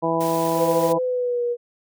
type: harmonic tone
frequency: 164.81 Hz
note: E3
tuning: in tune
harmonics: 1 / 2 / 3 / 4 / 5 / 6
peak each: -29 / -25 / -25 / -25 / -29 / -25 dBFS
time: 0.02-0.99 s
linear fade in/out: 20 ms
type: noise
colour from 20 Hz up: white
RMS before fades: -35 dBFS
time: 0.2-0.93 s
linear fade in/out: 10 ms
type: tone with pitch glide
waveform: sine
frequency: 508 to 480.3 Hz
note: B4 to B4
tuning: +49 to -48 cents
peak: -20 dBFS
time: 0.55-1.57 s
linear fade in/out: 50 ms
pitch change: -97 cents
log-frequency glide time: 1.01-1.43 s
effects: none